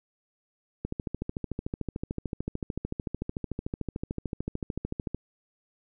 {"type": "click train", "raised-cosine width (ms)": 3, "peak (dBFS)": -18, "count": 59, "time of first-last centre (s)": [0.85, 5.146], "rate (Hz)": 13.5, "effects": []}